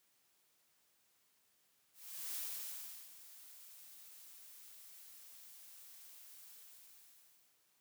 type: noise with ADSR envelope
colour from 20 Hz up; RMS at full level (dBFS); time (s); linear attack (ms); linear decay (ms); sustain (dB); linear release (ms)
blue; -42; 1.93-7.61; 430; 720; -15; 1100
effects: white hiss -75 dBFS RMS until 7.8 s + high-pass 80 Hz 12 dB/octave